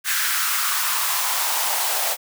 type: noise with high-pass filter sweep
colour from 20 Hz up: white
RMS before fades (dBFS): -22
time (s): 0.04-2.17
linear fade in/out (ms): 50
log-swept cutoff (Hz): 1600 to 650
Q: 3.2
effects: none